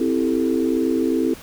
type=chord; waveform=sine; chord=A minor seventh; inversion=first; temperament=equal; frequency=261.6 / 329.6 / 392 / 440 Hz; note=C4 / E4 / G4 / A4; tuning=0 / 0 / 0 / 0 cents; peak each=-21 / -21 / -26 / -25 dBFS; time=0-1.34 s; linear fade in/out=5 ms; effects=pink hiss -41 dBFS RMS until 1.42 s